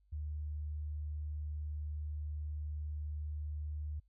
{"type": "tone", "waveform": "sine", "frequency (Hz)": 75.2, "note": "D2", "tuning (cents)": 42, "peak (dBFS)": -37, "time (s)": [0.12, 4], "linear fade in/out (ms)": 10, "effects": ["added 50 Hz sine -67 dBFS peak until 4.08 s"]}